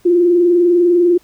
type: tone with vibrato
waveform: sine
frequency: 349.2 Hz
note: F4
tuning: in tune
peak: -8 dBFS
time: 0.05-1.18 s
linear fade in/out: 10 ms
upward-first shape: sine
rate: 20 Hz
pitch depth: 58 cents each way
effects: pink hiss -52 dBFS RMS until 1.23 s